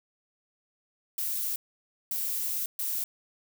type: noise bursts at uneven times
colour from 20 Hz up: violet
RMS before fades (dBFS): -31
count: 3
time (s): 1.18-1.56 / 2.11-2.66 / 2.79-3.04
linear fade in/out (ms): 2
effects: none